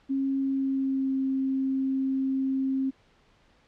sine tone with pitch glide, 270.9 to 266.7 Hz, C#4 to C4, -40 to +33 cents, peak -24 dBFS, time 0.09-2.91 s, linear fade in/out 20 ms, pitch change -27 cents, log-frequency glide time 0.39-1.18 s, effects pink hiss -62 dBFS RMS until 3.67 s + low-pass 4000 Hz 12 dB/octave

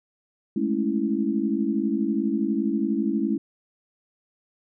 sine chord, A major seventh, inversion third, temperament equal, 207.7 / 220 / 277.2 / 329.6 Hz, G#3 / A3 / C#4 / E4, 0 / 0 / 0 / 0 cents, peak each -27 dBFS, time 0.56-3.38 s, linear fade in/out 5 ms, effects none

